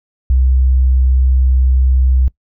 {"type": "tone", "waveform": "sine", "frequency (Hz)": 64.4, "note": "C2", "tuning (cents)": -27, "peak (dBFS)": -8, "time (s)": [0.3, 2.28], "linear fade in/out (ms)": 0, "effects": ["noise-tail reverb RT60 0.1 s tail -22 dB re dry"]}